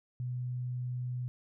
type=tone; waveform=sine; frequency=124.5 Hz; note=B2; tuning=14 cents sharp; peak=-33 dBFS; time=0.2-1.28 s; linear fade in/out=0 ms; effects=none